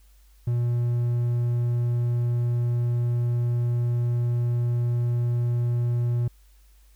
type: tone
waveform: triangle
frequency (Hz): 120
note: B2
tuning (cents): -49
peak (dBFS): -19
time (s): 0.47-6.28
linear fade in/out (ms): 5
effects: added 50 Hz sine -52 dBFS peak until 6.95 s + white hiss -64 dBFS RMS until 6.95 s